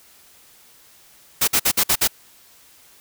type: noise bursts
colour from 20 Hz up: white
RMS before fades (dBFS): -17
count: 6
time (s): 1.41-2.077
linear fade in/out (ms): 10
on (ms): 67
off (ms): 53
effects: white hiss -51 dBFS RMS until 3 s